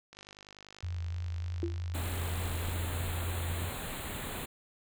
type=click train; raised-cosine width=0.2 ms; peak=-32 dBFS; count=132; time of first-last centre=0.13-2.734 s; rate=50.3 Hz
type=tone with vibrato; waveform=sine; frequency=85.8 Hz; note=F2; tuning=30 cents flat; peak=-33 dBFS; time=0.83-3.7 s; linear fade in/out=5 ms; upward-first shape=sine; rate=3.3 Hz; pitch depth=25 cents each way
type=tone with exponential decay; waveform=sine; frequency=341.1 Hz; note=F4; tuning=41 cents flat; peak=-27 dBFS; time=1.63-1.81 s; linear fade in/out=0 ms; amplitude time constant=37 ms
type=band-stop noise; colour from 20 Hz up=pink; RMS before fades=-39 dBFS; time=1.94-4.46 s; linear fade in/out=10 ms; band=4200 to 7000 Hz; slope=96 dB/octave
effects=none